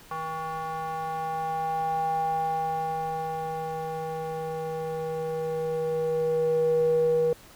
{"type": "tone with band-pass filter sweep", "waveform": "square", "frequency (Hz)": 160, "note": "D#3", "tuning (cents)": 49, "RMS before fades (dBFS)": -28, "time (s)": [0.11, 7.33], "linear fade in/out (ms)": 2, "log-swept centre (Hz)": [1000, 460], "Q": 7.1, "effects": ["pink hiss -51 dBFS RMS until 7.55 s"]}